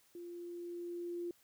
sine tone with level ramp, 347.2 Hz, F4, 10 cents flat, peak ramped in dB -45 to -37 dBFS, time 0.15-1.31 s, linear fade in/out 2 ms, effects white hiss -69 dBFS RMS until 1.43 s

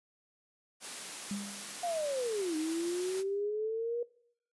white high-pass noise, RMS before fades -42 dBFS, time 0.8-3.24 s, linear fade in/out 50 ms, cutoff 160 Hz, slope 24 dB/octave
sine tone with exponential decay, 201.6 Hz, G3, 49 cents sharp, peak -32 dBFS, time 1.31-1.82 s, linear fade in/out 2 ms, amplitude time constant 110 ms
sine linear two-way sweep, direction down then up, 714 to 308 to 481 Hz, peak -31 dBFS, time 1.83-4.03 s, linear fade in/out 5 ms, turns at 2.56 s
effects noise-tail reverb RT60 0.6 s tail -20 dB re dry + resampled to 24000 Hz

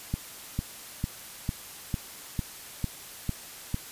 click train, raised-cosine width 5 ms, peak -15 dBFS, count 9, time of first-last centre 0.14-3.744 s, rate 2.22 Hz, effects white hiss -44 dBFS RMS until 3.91 s + resampled to 32000 Hz

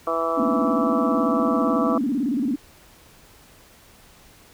harmonic tone, 164.81 Hz, E3, in tune, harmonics 2 / 3 / 4 / 5 / 6 / 7 / 8, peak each -32 / -27 / -26 / -36 / -34 / -25 / -32 dBFS, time 0.07-1.98 s, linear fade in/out 2 ms
sine tone with vibrato, 260 Hz, C4, 11 cents flat, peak -20 dBFS, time 0.37-2.56 s, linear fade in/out 10 ms, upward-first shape square, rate 18 Hz, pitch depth 180 cents each way
effects pink hiss -51 dBFS RMS until 4.53 s

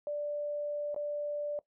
sine tone with dropouts, 587.3 Hz, D5, in tune, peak -32 dBFS, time 0.07-1.59 s, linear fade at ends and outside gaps 1 ms, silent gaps 0.945-0.962 s, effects noise-tail reverb RT60 0.1 s tail -19 dB re dry

